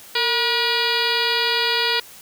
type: harmonic tone with a mistuned harmonic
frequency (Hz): 480.8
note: B4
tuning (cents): -46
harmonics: 1 / 2 / 3 / 4 / 5 / 6 / 7 / 8 / 9 / 10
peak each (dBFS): -27 / -27 / -27 / -27 / -27 / -27 / -27 / -27 / -27 / -27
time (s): 0.15-2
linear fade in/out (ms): 5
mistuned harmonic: 1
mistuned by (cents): -78
effects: white hiss -43 dBFS RMS until 2.21 s